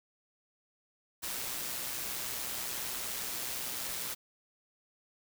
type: noise with amplitude modulation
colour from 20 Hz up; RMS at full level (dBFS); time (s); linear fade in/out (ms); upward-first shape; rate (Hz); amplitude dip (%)
white; -36; 1.22-4.15; 20; sine; 124; 35
effects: none